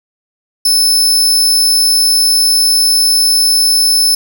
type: tone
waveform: sawtooth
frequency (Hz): 5260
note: E8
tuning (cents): -5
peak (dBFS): -5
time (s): 0.65-4.15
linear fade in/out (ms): 5
effects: none